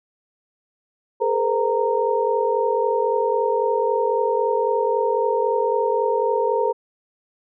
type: tone cluster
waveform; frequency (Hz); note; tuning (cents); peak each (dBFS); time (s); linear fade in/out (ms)
sine; 416.8 / 460.6 / 511 / 926; G#4 / A#4 / C5 / A#5; +6 / -21 / -41 / -12; -23; 1.2-6.73; 20
effects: none